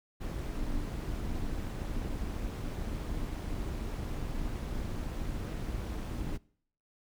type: noise with amplitude modulation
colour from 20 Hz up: brown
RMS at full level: -33 dBFS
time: 0.2-6.38 s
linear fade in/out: 20 ms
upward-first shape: sine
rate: 269 Hz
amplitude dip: 55%
effects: noise-tail reverb RT60 0.6 s tail -24 dB re dry